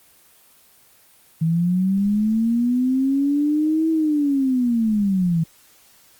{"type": "linear two-way sweep", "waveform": "sine", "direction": "up then down", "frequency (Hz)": [159.1, 324.4, 159.1], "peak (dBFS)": -16, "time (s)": [1.41, 5.44], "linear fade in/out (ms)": 10, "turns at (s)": 3.9, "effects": ["white hiss -53 dBFS RMS until 6.19 s", "Opus 24 kbps"]}